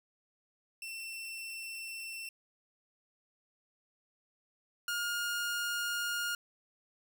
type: tone pair in turn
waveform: sawtooth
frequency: 2692 / 1420.3 Hz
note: E7 / F6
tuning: +36 / +29 cents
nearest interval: major seventh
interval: 1107 cents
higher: first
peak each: -37 / -29 dBFS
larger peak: second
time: 0.82-2.29 / 4.88-6.35 s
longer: neither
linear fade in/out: 2 ms
effects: none